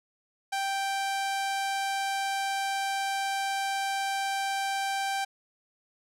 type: tone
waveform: sawtooth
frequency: 784 Hz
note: G5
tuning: in tune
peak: -24 dBFS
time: 0.52-5.25 s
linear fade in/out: 10 ms
effects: low-pass 11000 Hz 12 dB/octave